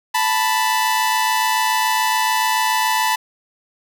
sawtooth tone pair together, 880 / 987 Hz, A5 / B5, 0 / -1 cents, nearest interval major second, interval 199 cents, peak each -15 dBFS, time 0.14-3.16 s, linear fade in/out 10 ms, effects none

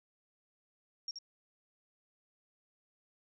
sine tone with echo, 5570 Hz, F8, 5 cents flat, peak -36 dBFS, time 1.08-1.11 s, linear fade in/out 2 ms, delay 77 ms, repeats 1, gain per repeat -6 dB, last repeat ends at 1.187 s, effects none

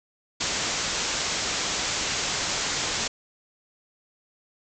white low-pass noise, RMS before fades -28 dBFS, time 0.4-3.08 s, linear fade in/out 10 ms, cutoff 7500 Hz, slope 96 dB/octave, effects none

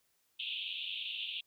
pink band-pass noise, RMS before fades -40 dBFS, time 0.39-1.41 s, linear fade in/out 10 ms, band 2600 to 3700 Hz, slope 96 dB/octave, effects white hiss -75 dBFS RMS until 1.46 s

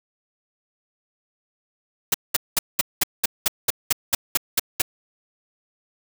white noise bursts, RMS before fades -18 dBFS, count 13, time 2.12-4.819 s, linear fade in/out 5 ms, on 23 ms, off 200 ms, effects none

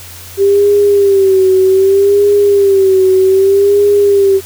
sine tone with vibrato, 392 Hz, G4, in tune, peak -5 dBFS, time 0.37-4.41 s, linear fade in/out 50 ms, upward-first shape sine, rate 0.64 Hz, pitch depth 70 cents each way, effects added 89 Hz sine -34 dBFS peak until 4.45 s + white hiss -32 dBFS RMS until 4.45 s

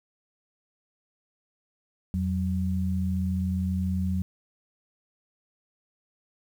sine tone pair together, 86 / 186.7 Hz, F2 / F#3, -26 / +16 cents, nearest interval octave + minor second, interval 1342 cents, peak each -27 dBFS, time 2.14-4.22 s, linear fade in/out 0 ms, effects 9-bit

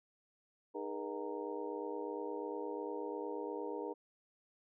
harmonic tone with a mistuned harmonic, 102.9 Hz, G#2, 16 cents flat, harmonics 3 / 4 / 5 / 6 / 7 / 8 / 9, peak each -45 / -43 / -43 / -52 / -55 / -55 / -47 dBFS, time 0.74-3.94 s, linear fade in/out 20 ms, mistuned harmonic 5, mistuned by -120 cents, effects none

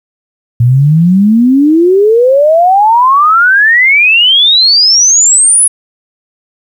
sine exponential sweep, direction up, 115.8 to 10530 Hz, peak -3 dBFS, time 0.6-5.68 s, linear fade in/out 5 ms, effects 7-bit

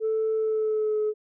sine tone with pitch glide, 440 to 426.7 Hz, A4 to G#4, 0 to +47 cents, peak -21 dBFS, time 0-1.14 s, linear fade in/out 50 ms, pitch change -53 cents, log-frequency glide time 0.35-0.99 s, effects tanh soft clip ceiling -19 dBFS

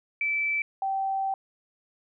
sine tone pair in turn, 2319 / 775.7 Hz, D7 / G5, -22 / -18 cents, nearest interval octave + perfect fifth, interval 1896 cents, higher first, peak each -24 / -25 dBFS, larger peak first, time 0.21-0.62 / 0.82-1.34 s, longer second, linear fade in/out 2 ms, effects none

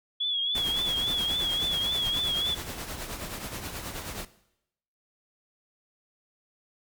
sine tone with vibrato, 3367 Hz, G#7, 23 cents sharp, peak -25 dBFS, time 0.2-2.55 s, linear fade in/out 10 ms, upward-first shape triangle, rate 3.6 Hz, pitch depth 80 cents each way
pink noise with tremolo, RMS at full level -34 dBFS, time 0.55-4.25 s, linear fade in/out 2 ms, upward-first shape triangle, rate 9.4 Hz, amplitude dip 60%
effects noise-tail reverb RT60 0.8 s tail -17 dB re dry + MP3 96 kbps

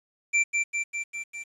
square tone with echo, 2349 Hz, D7, in tune, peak -20 dBFS, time 0.33-0.44 s, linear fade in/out 20 ms, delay 200 ms, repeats 5, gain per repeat -3 dB, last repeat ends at 1.44 s, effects resampled to 24000 Hz + 9-bit

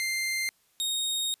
sawtooth tone pair in turn, 2093 / 3729 Hz, C7 / A#7, 0 / 0 cents, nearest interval minor seventh, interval 1000 cents, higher second, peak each -24 dBFS, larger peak neither, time 0-0.49 / 0.8-1.34 s, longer second, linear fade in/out 0 ms, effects white hiss -67 dBFS RMS until 1.4 s + resampled to 32000 Hz

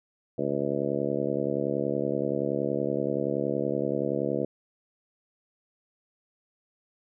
harmonic tone, 70.6 Hz, C#2, 32 cents sharp, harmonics 2 / 3 / 4 / 5 / 6 / 7 / 8 / 9, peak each -36 / -34 / -33 / -32 / -35 / -31 / -35 / -36 dBFS, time 0.38-4.45 s, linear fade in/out 5 ms, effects none

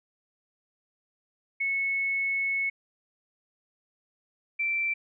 sine tone pair in turn, 2200 / 2342 Hz, C#7 / D7, -14 / -5 cents, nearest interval minor second, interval 109 cents, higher second, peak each -25 dBFS, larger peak neither, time 1.6-2.7 / 4.59-4.94 s, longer first, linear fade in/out 10 ms, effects none

